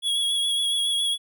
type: tone with vibrato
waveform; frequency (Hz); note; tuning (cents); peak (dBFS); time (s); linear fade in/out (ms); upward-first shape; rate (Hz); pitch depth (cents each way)
square; 3341; G#7; +10; -22; 0.02-1.18; 50; triangle; 7.2; 31
effects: none